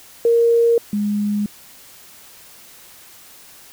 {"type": "tone pair in turn", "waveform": "sine", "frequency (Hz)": [466.2, 206.7], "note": ["A#4", "G#3"], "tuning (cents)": [0, -8], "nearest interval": "octave + major second", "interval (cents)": 1408, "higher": "first", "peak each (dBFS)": [-11, -17], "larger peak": "first", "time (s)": [[0.25, 0.78], [0.93, 1.46]], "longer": "neither", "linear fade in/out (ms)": 2, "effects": ["white hiss -44 dBFS RMS until 3.72 s"]}